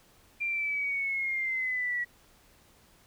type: linear sweep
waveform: sine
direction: down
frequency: 2386 to 1925 Hz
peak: -28 dBFS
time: 0.4-2.05 s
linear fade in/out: 20 ms
effects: pink hiss -61 dBFS RMS until 3.06 s